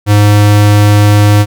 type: tone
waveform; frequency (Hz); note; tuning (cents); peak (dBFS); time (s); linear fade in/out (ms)
square; 103.7; G#2; -2; -4; 0.06-1.46; 50
effects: none